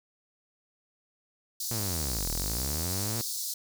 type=high-pass noise; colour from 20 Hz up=pink; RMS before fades=-34 dBFS; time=1.6-3.54 s; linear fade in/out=5 ms; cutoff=4200 Hz; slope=48 dB/octave
type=linear two-way sweep; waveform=sawtooth; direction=down then up; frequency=117.8 to 36.4 to 117.8 Hz; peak=-28 dBFS; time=1.71-3.21 s; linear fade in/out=0 ms; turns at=2.3 s
effects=none